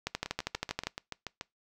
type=two click trains; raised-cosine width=0.2 ms; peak=-19 / -14 dBFS; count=9 / 11; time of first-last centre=0.26-1.411 / 0.07-0.87 s; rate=6.95 / 12.5 Hz; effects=noise-tail reverb RT60 0.2 s tail -24 dB re dry